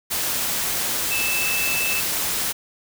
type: tone in noise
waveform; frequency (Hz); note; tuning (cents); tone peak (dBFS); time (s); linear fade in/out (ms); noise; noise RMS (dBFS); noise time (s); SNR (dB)
sine; 2632; E7; -3; -23; 1.1-2.01; 20; white; -24; 0.1-2.53; -2
effects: none